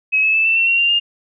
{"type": "tone with pitch steps", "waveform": "sine", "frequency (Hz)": [2558, 2594, 2630, 2667, 2704, 2742, 2780, 2819], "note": ["D#7", "E7", "E7", "E7", "E7", "F7", "F7", "F7"], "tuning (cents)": [47, -28, -5, 20, 43, -32, -9, 16], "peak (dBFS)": -12, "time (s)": [0.12, 1], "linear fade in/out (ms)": 20, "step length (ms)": 110, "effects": []}